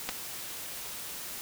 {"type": "clicks", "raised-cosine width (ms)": 0.2, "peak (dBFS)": [-13, -18], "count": 2, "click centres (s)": [0.09, 0.094], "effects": ["white hiss -40 dBFS RMS until 1.41 s"]}